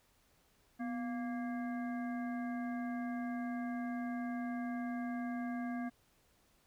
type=harmonic tone with a mistuned harmonic; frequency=232.8 Hz; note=A#3; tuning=2 cents flat; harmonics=1 / 3 / 5 / 7 / 9; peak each=-37 / -45 / -53 / -50 / -56 dBFS; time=0.79-5.9 s; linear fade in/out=20 ms; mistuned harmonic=1; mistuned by=+97 cents; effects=pink hiss -71 dBFS RMS until 6.66 s